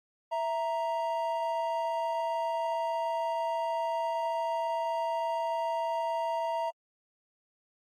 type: tone pair together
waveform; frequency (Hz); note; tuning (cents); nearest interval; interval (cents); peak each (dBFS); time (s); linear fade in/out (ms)
triangle; 660 / 933.4; E5 / A#5; +2 / +2; tritone; 600; -30 / -29; 0.31-6.71; 20
effects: AAC 48 kbps